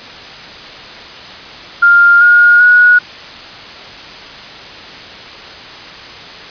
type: tone with pitch steps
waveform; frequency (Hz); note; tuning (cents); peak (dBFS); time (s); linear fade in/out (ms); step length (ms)
sine; 1400 / 1428.6 / 1457.8; F6 / F6 / F#6; +4 / +39 / -26; -3; 1.82-2.99; 10; 390
effects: white hiss -30 dBFS RMS until 6.5 s + resampled to 11025 Hz